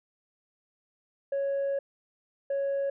sine tone pair in turn, 554.4 / 554.4 Hz, C#5 / C#5, 0 / 0 cents, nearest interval unison, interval 0 cents, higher neither, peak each -24 dBFS, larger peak neither, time 1.32-1.79 / 2.5-2.9 s, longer first, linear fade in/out 5 ms, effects tanh soft clip ceiling -25 dBFS

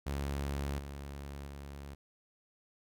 sawtooth tone with level steps, 70.2 Hz, C#2, 22 cents sharp, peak -30 / -38 / -40 dBFS, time 0.06-1.95 s, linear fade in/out 10 ms, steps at 0.79 / 1.47 s, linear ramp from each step 2 ms, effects none

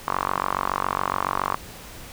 sawtooth tone with band-pass filter, 47.16 Hz, F#1, 34 cents sharp, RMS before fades -26 dBFS, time 0.07-1.56 s, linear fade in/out 10 ms, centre 1100 Hz, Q 5.1, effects pink hiss -41 dBFS RMS until 2.12 s

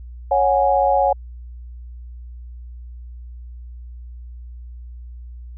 sine chord, C# suspended fourth, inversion none, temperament equal with one note detuned, 554.4 / 734.5 / 830.6 Hz, C#5 / F#5 / G#5, 0 / -13 / 0 cents, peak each -18 dBFS, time 0.31-1.13 s, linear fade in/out 5 ms, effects added 60 Hz sine -33 dBFS peak until 5.57 s

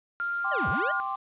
sine tone with pitch glide, 1396.9 to 1423 Hz, F6 to F6, 0 to +32 cents, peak -27 dBFS, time 0.2-1 s, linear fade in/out 0 ms, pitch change +32 cents, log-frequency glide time 0.44-0.76 s
sine chord, G suspended fourth, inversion none, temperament equal, 784 / 1046.5 / 1174.7 Hz, G5 / C6 / D6, 0 / 0 / 0 cents, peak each -33 dBFS, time 0.44-1.16 s, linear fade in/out 10 ms
square linear two-way sweep, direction down then up, 657 to 60.4 to 657 Hz, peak -31 dBFS, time 0.51-0.92 s, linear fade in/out 10 ms, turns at 0.69 s
effects resampled to 8000 Hz + 9-bit

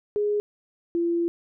sine tone pair in turn, 415.3 / 340.7 Hz, G#4 / F4, 0 / -43 cents, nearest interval minor third, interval 343 cents, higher first, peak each -21 dBFS, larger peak neither, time 0.16-0.4 / 0.95-1.28 s, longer second, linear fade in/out 0 ms, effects none

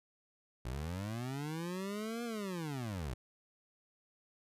25% pulse linear two-way sweep, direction up then down, 56.9 to 240 to 56.9 Hz, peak -34 dBFS, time 0.65-3.14 s, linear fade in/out 5 ms, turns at 2.24 s, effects resampled to 32000 Hz

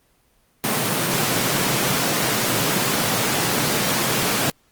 pink high-pass noise, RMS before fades -21 dBFS, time 0.64-4.5 s, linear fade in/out 0 ms, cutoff 110 Hz, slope 96 dB/octave, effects pink hiss -61 dBFS RMS until 4.71 s + Opus 24 kbps

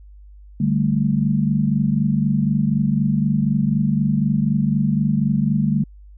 sine chord, D suspended fourth, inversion none, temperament equal, 146.83 / 196 / 220 Hz, D3 / G3 / A3, 0 / 0 / 0 cents, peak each -20 dBFS, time 0.6-5.84 s, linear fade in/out 5 ms, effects added 50 Hz sine -40 dBFS peak until 6.17 s

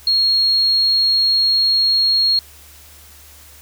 sine tone, 4275 Hz, C8, 36 cents sharp, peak -12 dBFS, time 0.07-2.39 s, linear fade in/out 2 ms, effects added 73 Hz sine -46 dBFS peak until 3.61 s + white hiss -44 dBFS RMS until 3.61 s

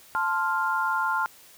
sine chord, F major, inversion first, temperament equal, 880 / 1046.5 / 1396.9 Hz, A5 / C6 / F6, 0 / 0 / 0 cents, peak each -28 / -28 / -26 dBFS, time 0.15-1.26 s, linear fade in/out 0 ms, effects white hiss -52 dBFS RMS until 1.57 s

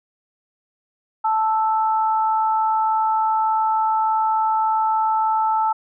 sine tone pair together, 878.3 / 1317 Hz, A5 / E6, -3 / -2 cents, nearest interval perfect fifth, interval 701 cents, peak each -17 / -24 dBFS, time 1.24-5.73 s, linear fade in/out 10 ms, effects none

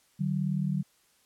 sine tone pair together, 149.7 / 188.87 Hz, D3 / F#3, +33 / +36 cents, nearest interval major third, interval 403 cents, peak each -29 / -29 dBFS, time 0.19-0.83 s, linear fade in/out 20 ms, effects white hiss -66 dBFS RMS until 1.25 s + low-pass 12000 Hz 12 dB/octave

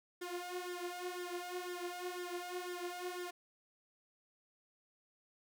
sawtooth tone with flanger, 356.7 Hz, F4, 37 cents sharp, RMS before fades -43 dBFS, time 0.21-3.31 s, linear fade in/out 10 ms, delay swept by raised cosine 0.56 to 4.26 ms, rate 2 Hz, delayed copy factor +0.8, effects none

